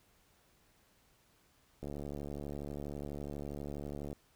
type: click train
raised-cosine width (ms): 2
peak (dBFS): -29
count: 167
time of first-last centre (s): 1.83-4.129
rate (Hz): 72.2
effects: pink hiss -69 dBFS RMS until 4.35 s